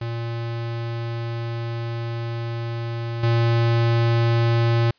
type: tone with level steps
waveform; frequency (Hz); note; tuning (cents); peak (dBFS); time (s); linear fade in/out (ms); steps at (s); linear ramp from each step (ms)
square; 116.54; A#2; 0; -26 / -17; 0.01-4.91; 5; 3.23; 5
effects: white hiss -61 dBFS RMS until 4.98 s + resampled to 11025 Hz